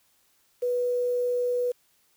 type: tone with quantisation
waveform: sine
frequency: 491 Hz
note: B4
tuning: 10 cents flat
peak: -23 dBFS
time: 0.62-1.72 s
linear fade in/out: 10 ms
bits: 8
effects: white hiss -66 dBFS RMS until 2.16 s